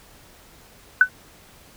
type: tone with exponential decay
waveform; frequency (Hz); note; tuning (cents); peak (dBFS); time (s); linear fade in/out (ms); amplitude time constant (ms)
sine; 1501; F#6; +24; -5; 1.01-1.09; 2; 17
effects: pink hiss -50 dBFS RMS until 1.76 s